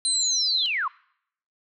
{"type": "tone", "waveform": "sine", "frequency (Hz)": 4060, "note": "B7", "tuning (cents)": 47, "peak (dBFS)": -24, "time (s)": [0.05, 0.66], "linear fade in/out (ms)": 0}
{"type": "linear sweep", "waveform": "sine", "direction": "down", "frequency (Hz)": [8870, 982], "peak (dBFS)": -23, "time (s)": [0.05, 0.88], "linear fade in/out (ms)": 5}
{"effects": ["noise-tail reverb RT60 0.7 s tail -25 dB re dry"]}